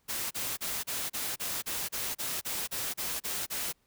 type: noise bursts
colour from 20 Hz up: white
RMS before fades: -34 dBFS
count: 14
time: 0.08-3.729 s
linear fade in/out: 20 ms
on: 230 ms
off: 33 ms
effects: pink hiss -72 dBFS RMS until 3.86 s